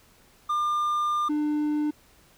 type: tone pair in turn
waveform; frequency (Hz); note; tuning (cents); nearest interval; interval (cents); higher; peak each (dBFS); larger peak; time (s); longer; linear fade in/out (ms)
triangle; 1200 / 299.3; D6 / D4; +37 / +33; 2 octaves; 2404; first; -21; neither; 0.49-1.29 / 1.29-1.91; first; 10
effects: pink hiss -58 dBFS RMS until 2.37 s